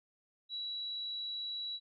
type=tone; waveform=sine; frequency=3913 Hz; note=B7; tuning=17 cents flat; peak=-37 dBFS; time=0.49-1.8 s; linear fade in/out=50 ms; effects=none